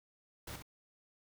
pink noise with echo, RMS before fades -45 dBFS, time 0.47-0.56 s, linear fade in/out 5 ms, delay 64 ms, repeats 1, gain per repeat -6 dB, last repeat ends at 0.624 s, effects none

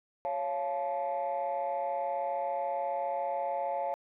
sine chord, Db augmented, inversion none, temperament just, 554.4 / 693 / 866.2 Hz, Db5 / F5 / A5, 0 / -14 / -27 cents, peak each -33 dBFS, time 0.25-3.94 s, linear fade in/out 0 ms, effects tanh soft clip ceiling -25 dBFS

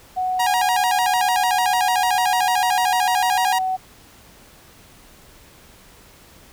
sine tone with pitch glide, 740 to 749.9 Hz, F#5 to F#5, 0 to +23 cents, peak -19 dBFS, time 0.16-3.77 s, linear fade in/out 20 ms, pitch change +23 cents, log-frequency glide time 3.16-3.51 s
sawtooth tone with vibrato, 880 Hz, A5, in tune, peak -15 dBFS, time 0.39-3.59 s, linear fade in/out 10 ms, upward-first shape square, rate 6.7 Hz, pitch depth 130 cents each way
effects pink hiss -48 dBFS RMS until 6.52 s

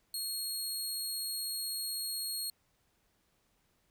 20% pulse tone, 4294 Hz, C8, 44 cents sharp, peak -29 dBFS, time 0.14-2.5 s, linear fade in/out 2 ms, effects pink hiss -74 dBFS RMS until 3.9 s

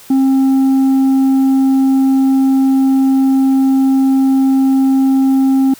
sine tone with tanh clipping, 267.3 Hz, C4, 37 cents sharp, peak -9 dBFS, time 0.1-5.74 s, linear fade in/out 5 ms, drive 4 dB, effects white hiss -39 dBFS RMS until 5.79 s

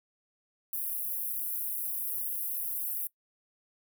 pink high-pass noise, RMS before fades -34 dBFS, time 0.73-3.07 s, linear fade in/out 2 ms, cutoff 11000 Hz, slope 48 dB/octave, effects noise-tail reverb RT60 0.1 s tail -21 dB re dry

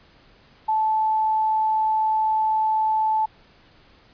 sine tone, 872 Hz, A5, 16 cents flat, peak -18 dBFS, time 0.68-3.26 s, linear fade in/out 10 ms, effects pink hiss -54 dBFS RMS until 4.13 s + resampled to 11025 Hz

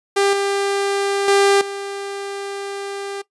sawtooth tone with level steps, 397.9 Hz, G4, 26 cents sharp, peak -10 / -14 / -8 / -22 dBFS, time 0.16-3.22 s, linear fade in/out 10 ms, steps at 0.33 / 1.28 / 1.61 s, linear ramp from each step 2 ms, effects noise-tail reverb RT60 0.1 s tail -18 dB re dry + resampled to 24000 Hz

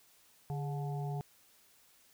harmonic tone with a mistuned harmonic, 144.5 Hz, D3, 28 cents flat, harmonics 1 / 3 / 5 / 6, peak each -35 / -46 / -45 / -50 dBFS, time 0.5-1.21 s, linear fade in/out 0 ms, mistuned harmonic 3, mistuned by -80 cents, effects white hiss -65 dBFS RMS until 2.13 s

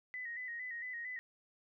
sine tone with vibrato, 1938 Hz, B6, 33 cents flat, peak -40 dBFS, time 0.14-1.19 s, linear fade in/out 0 ms, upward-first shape square, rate 4.4 Hz, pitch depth 58 cents each way, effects none

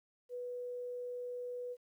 sine tone, 491.9 Hz, B4, 7 cents flat, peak -39 dBFS, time 0.29-1.77 s, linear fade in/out 50 ms, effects 12-bit

